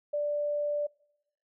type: tone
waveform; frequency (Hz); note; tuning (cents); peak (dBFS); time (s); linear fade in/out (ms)
sine; 587.3; D5; 0; -27; 0.13-0.87; 10
effects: noise-tail reverb RT60 0.9 s tail -25 dB re dry